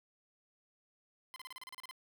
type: tone bursts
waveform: 15% pulse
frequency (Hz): 1030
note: C6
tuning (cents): -28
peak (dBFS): -39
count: 11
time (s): 1.34-1.911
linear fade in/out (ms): 0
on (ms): 21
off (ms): 34
effects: none